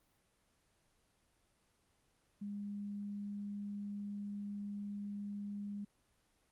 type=tone; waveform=sine; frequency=203.6 Hz; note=G#3; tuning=34 cents flat; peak=-40 dBFS; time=2.41-5.85 s; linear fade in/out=10 ms; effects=pink hiss -75 dBFS RMS until 6.51 s + Opus 24 kbps